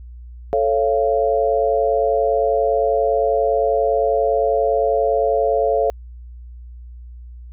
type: chord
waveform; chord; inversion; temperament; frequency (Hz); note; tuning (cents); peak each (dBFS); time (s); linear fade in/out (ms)
sine; A augmented; none; just; 440 / 550 / 687.5; A4 / C#5 / E#5; 0 / -14 / -27; -19; 0.53-5.9; 0
effects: added 60 Hz sine -34 dBFS peak until 7.52 s